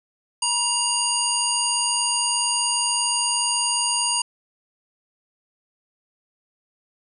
harmonic tone with a mistuned harmonic, 957 Hz, A#5, 45 cents sharp, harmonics 1 / 3 / 5 / 7 / 9 / 10, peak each -27 / -27 / -27 / -27 / -27 / -27 dBFS, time 0.42-4.22 s, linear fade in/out 5 ms, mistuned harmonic 3, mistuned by -29 cents, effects none

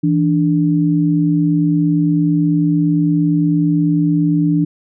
sine tone pair together, 164.81 / 293.7 Hz, E3 / D4, 0 / 0 cents, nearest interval minor seventh, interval 1000 cents, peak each -14 dBFS, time 0.03-4.65 s, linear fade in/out 10 ms, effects none

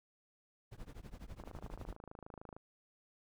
brown noise with tremolo, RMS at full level -45 dBFS, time 0.71-1.96 s, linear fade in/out 20 ms, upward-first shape triangle, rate 12 Hz, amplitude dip 100%
click train, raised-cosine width 1 ms, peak -35 dBFS, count 32, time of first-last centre 1.4-2.565 s, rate 26.6 Hz
effects none

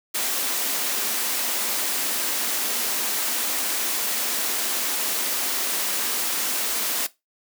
white high-pass noise, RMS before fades -25 dBFS, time 0.14-7.07 s, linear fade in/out 10 ms, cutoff 200 Hz, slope 96 dB/octave, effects noise-tail reverb RT60 0.2 s tail -18 dB re dry

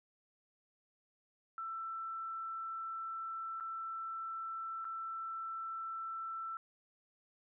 sine tone with dropouts, 1333 Hz, E6, 19 cents sharp, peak -39 dBFS, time 1.58-6.57 s, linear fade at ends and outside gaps 1 ms, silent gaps 3.6-3.607 / 4.845-4.851 s, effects none

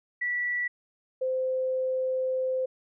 sine tone pair in turn, 1954 / 517.5 Hz, B6 / C5, -19 / -19 cents, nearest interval octave + major seventh, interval 2300 cents, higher first, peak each -26 / -25 dBFS, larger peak second, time 0.21-0.68 / 1.21-2.66 s, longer second, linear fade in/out 10 ms, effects none

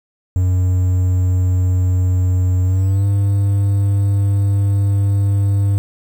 triangle tone with pitch glide, 91.5 to 99.78 Hz, F#2 to G2, -19 to +31 cents, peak -10 dBFS, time 0.36-5.78 s, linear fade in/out 0 ms, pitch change +150 cents, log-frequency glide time 2.63-3.05 s, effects 7-bit

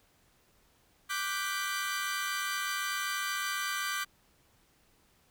sawtooth chord, G major seventh, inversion second, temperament equal, 1174.7 / 1480 / 1568 / 1975.5 Hz, D6 / F#6 / G6 / B6, 0 / 0 / 0 / 0 cents, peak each -32 / -36 / -33 / -36 dBFS, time 1.09-4.05 s, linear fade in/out 20 ms, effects pink hiss -67 dBFS RMS until 5.3 s

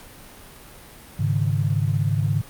sine chord, Ab suspended fourth, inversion none, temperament equal, 103.83 / 138.59 / 155.56 Hz, Ab2 / Db3 / Eb3, 0 / 0 / 0 cents, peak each -22 / -23 / -25 dBFS, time 1.19-2.42 s, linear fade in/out 10 ms, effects pink hiss -44 dBFS RMS until 2.49 s + Opus 48 kbps

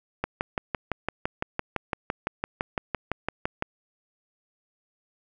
click train, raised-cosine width 0.5 ms, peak -11 dBFS, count 21, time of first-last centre 0.24-3.624 s, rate 5.91 Hz, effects none

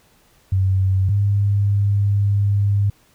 sine tone pair in turn, 95.2 / 101.04 Hz, F#2 / G#2, +50 / -47 cents, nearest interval minor second, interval 103 cents, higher second, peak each -14 dBFS, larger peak neither, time 0.52-1.09 / 1.09-2.9 s, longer second, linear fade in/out 5 ms, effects pink hiss -56 dBFS RMS until 3.14 s

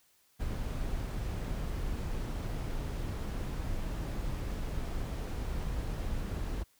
brown noise, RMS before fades -35 dBFS, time 0.39-6.64 s, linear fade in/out 20 ms, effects white hiss -68 dBFS RMS until 6.79 s

